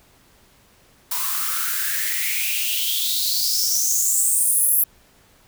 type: noise with high-pass filter sweep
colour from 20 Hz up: blue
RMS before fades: -21 dBFS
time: 1.11-4.84 s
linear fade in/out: 5 ms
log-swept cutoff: 970 to 12000 Hz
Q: 7.1
effects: pink hiss -55 dBFS RMS until 5.47 s